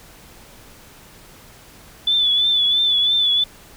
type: tone with vibrato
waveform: sine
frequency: 3477 Hz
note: A7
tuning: 21 cents flat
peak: -14 dBFS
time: 2.07-3.44 s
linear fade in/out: 5 ms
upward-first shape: triangle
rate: 3 Hz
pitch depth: 58 cents each way
effects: pink hiss -45 dBFS RMS until 3.76 s